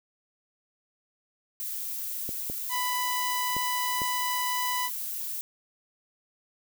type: noise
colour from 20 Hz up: violet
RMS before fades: -34 dBFS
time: 1.6-5.41 s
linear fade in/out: 0 ms
type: clicks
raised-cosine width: 2 ms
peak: -23 dBFS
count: 4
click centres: 2.291 / 2.499 / 3.566 / 4.018 s
type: tone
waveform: sawtooth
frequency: 994 Hz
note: B5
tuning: 11 cents sharp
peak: -24 dBFS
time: 2.69-4.9 s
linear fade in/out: 50 ms
effects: none